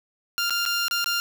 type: tone with dropouts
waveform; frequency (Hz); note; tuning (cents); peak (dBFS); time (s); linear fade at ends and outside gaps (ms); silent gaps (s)
15% pulse; 1396.9; F6; 0; -16; 0.38-1.2; 0; 0.497-0.506 / 0.653-0.661 / 0.882-0.911 / 1.043-1.06
effects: 7-bit

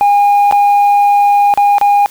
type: tone with dropouts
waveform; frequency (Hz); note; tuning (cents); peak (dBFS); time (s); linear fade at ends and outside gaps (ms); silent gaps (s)
sine; 814; G#5; -35; -3; 0.01-2.06; 0; 0.512-0.524 / 1.539-1.575 / 1.783-1.813
effects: tanh soft clip ceiling -5 dBFS + white hiss -38 dBFS RMS until 2.1 s

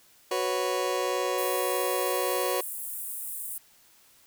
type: chord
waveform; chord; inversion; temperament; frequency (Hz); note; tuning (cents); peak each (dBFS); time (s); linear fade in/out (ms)
30% pulse; F# suspended fourth; none; just; 370 / 493.3 / 555; F#4 / B4 / C#5; 0 / -2 / +2; -28; 0.31-2.61; 5
type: high-pass noise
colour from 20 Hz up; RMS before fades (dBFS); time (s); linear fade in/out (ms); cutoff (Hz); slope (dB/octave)
pink; -36; 1.38-3.58; 2; 8700; 48
effects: white hiss -59 dBFS RMS until 4.26 s

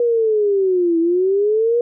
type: linear two-way sweep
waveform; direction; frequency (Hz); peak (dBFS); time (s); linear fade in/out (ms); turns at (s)
sine; down then up; 482.8 to 327.2 to 482.8; -13; 0-1.81; 2; 0.99
effects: none

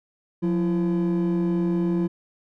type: tone pair together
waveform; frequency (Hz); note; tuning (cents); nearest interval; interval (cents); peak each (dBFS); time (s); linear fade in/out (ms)
triangle; 178.78 / 337.3; F3 / E4; +41 / +40; major seventh; 1099; -19 / -21; 0.42-2.08; 20
effects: tanh soft clip ceiling -15 dBFS

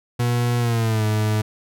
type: tone with pitch glide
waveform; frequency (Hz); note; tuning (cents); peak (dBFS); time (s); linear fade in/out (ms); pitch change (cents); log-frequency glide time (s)
40% pulse; 120.6 to 107.44; B2 to A2; -41 to -41; -17; 0.19-1.42; 10; -200; 0.59-1.04
effects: none

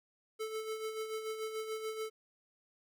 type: tone with tremolo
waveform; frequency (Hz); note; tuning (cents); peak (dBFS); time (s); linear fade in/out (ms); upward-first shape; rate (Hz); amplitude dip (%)
square; 438; A4; -8; -36; 0.39-2.1; 20; sine; 6.9; 55
effects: none

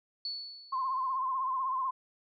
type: tone with exponential decay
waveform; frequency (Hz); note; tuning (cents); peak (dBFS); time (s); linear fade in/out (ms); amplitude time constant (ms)
sine; 4435; C#8; 0; -32; 0.25-1.17; 2; 200
type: tone with vibrato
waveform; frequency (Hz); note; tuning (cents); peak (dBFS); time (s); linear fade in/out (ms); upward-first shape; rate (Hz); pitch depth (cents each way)
sine; 1047; C6; +1; -29; 0.72-1.91; 10; triangle; 16; 77
effects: none

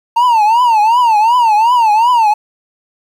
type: tone with vibrato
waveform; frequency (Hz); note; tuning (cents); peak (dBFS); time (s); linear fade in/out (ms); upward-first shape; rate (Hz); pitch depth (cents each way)
triangle; 912; A#5; -38; -5; 0.16-2.34; 10; triangle; 2.7; 180
effects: 7-bit

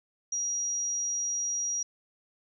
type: tone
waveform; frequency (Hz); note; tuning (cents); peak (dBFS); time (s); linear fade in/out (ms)
sine; 5740; F8; +47; -28; 0.32-1.83; 5
effects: none

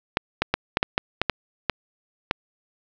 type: clicks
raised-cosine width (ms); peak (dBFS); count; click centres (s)
0.3; -3; 10; 0.171 / 0.42 / 0.54 / 0.771 / 0.829 / 0.979 / 1.216 / 1.297 / 1.697 / 2.311
effects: low-pass 5000 Hz 12 dB/octave + 7-bit

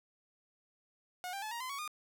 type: tone with pitch steps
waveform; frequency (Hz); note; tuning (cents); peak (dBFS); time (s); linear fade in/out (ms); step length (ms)
sawtooth; 725 / 790.6 / 862.2 / 940.2 / 1025.3 / 1118.1 / 1219.3; F#5 / G5 / A5 / A#5 / C6 / C#6 / D#6; -35 / +15 / -35 / +15 / -35 / +15 / -35; -35; 1.24-1.877; 0; 91
effects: none

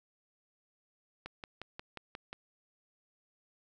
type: click train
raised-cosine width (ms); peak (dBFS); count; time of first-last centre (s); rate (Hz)
0.3; -26; 7; 1.26-2.33; 5.61
effects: none

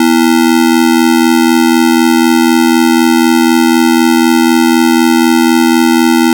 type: ring-modulated tone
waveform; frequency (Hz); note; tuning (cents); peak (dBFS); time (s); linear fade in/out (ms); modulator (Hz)
square; 286.9; D4; -40; -3; 0-6.33; 2; 42
effects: none

